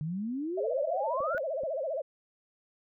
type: exponential sweep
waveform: sine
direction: up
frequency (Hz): 146.83 to 1504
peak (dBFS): -31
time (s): 0.01-1.38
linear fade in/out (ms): 0
type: tone with vibrato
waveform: sine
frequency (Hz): 587.3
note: D5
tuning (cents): 0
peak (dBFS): -30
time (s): 0.57-2.02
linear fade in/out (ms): 10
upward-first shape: sine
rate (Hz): 15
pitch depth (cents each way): 220
type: clicks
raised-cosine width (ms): 2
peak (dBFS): -33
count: 3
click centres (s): 1.205 / 1.348 / 1.635
effects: none